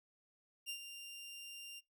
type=tone with ADSR envelope; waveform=sawtooth; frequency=2789 Hz; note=F7; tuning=3 cents flat; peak=-36 dBFS; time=0.66-1.81 s; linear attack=35 ms; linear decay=83 ms; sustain=-9 dB; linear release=29 ms; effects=noise-tail reverb RT60 0.2 s tail -26 dB re dry